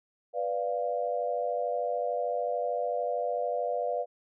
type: chord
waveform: sine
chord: B diminished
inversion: none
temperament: equal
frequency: 493.9 / 587.3 / 698.5 Hz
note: B4 / D5 / F5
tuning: 0 / 0 / 0 cents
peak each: -32 dBFS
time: 0.33-4.06 s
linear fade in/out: 50 ms
effects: none